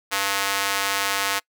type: tone with high-pass filter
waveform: square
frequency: 98.6 Hz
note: G2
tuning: 11 cents sharp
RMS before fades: -24 dBFS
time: 0.11-1.4 s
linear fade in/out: 20 ms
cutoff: 1200 Hz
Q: 0.74
effects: noise-tail reverb RT60 0.1 s tail -25 dB re dry